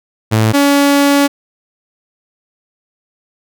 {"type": "tone pair in turn", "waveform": "sawtooth", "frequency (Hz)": [110, 283], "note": ["A2", "C#4"], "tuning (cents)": [0, 36], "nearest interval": "octave + major third", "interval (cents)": 1636, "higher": "second", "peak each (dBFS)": [-5, -4], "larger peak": "second", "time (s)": [[0.31, 0.53], [0.53, 1.28]], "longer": "second", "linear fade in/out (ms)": 20, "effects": []}